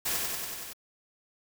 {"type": "noise with echo", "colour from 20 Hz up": "white", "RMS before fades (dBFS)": -30, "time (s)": [0.05, 0.17], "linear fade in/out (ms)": 10, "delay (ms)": 94, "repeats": 6, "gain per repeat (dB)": -2, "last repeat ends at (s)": 0.734, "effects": []}